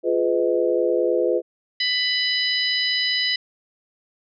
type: chord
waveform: sine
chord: F half-diminished seventh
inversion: none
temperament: just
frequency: 349.2 / 419.1 / 502.9 / 628.6 Hz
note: F4 / Ab4 / Cb5 / Eb5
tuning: 0 / +16 / +31 / +18 cents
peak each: -22 / -24 / -21 / -27 dBFS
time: 0.03-1.42 s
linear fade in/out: 50 ms
type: harmonic tone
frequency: 995 Hz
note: B5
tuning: 13 cents sharp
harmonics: 2 / 3 / 4 / 5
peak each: -25 / -25 / -25 / -25 dBFS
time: 1.8-3.36 s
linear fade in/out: 5 ms
effects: none